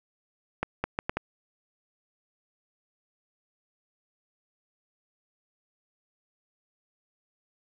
accelerating click train, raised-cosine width 0.5 ms, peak -12 dBFS, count 5, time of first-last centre 0.63-1.17 s, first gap 210 ms, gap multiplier 0.71, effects none

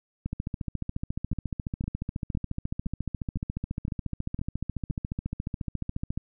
two click trains, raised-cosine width 5 ms, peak -18 / -21 dBFS, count 85 / 8, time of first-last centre 0.26-6.175 / 1.33-4.901 s, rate 14.2 / 1.96 Hz, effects none

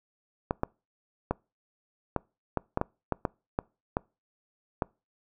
clicks, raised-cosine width 1 ms, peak -12 dBFS, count 12, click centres 0.509 / 0.634 / 1.31 / 2.163 / 2.573 / 2.774 / 2.814 / 3.123 / 3.252 / 3.589 / 3.969 / 4.822 s, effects noise-tail reverb RT60 0.3 s tail -26 dB re dry

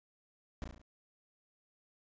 brown noise with echo, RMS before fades -39 dBFS, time 0.62-0.64 s, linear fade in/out 0 ms, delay 35 ms, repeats 5, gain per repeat -4 dB, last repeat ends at 0.815 s, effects resampled to 16000 Hz

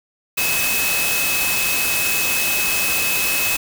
sine tone in noise, 2575 Hz, E7, 41 cents flat, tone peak -21 dBFS, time 0.37-3.57 s, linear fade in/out 10 ms, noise white, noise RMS -21 dBFS, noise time 0.37-3.57 s, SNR -3 dB, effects none

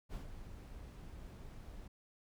brown noise with ADSR envelope, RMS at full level -42 dBFS, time 0.09-1.88 s, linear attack 45 ms, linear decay 120 ms, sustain -8 dB, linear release 8 ms, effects none

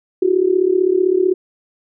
sine tone with amplitude modulation, 369.6 Hz, F#4, 2 cents flat, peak -8 dBFS, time 0.22-1.34 s, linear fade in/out 5 ms, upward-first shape sine, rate 35.7 Hz, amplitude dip 85%, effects none

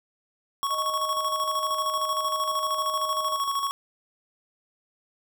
square tone with tremolo, 1108.7 Hz, C#6, in tune, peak -24 dBFS, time 0.63-3.71 s, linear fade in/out 0 ms, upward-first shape square, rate 13 Hz, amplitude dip 45%
sine tone, 622.3 Hz, D#5, in tune, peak -34 dBFS, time 0.69-3.39 s, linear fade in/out 50 ms
effects none

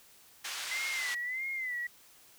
pink band-pass noise, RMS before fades -39 dBFS, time 0.44-1.15 s, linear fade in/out 10 ms, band 1600 to 7900 Hz, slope 12 dB/octave
sine tone with vibrato, 2033 Hz, B6, 50 cents sharp, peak -33 dBFS, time 0.71-1.87 s, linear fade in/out 5 ms, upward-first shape sine, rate 1.6 Hz, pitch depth 96 cents each way
effects white hiss -59 dBFS RMS until 2.38 s

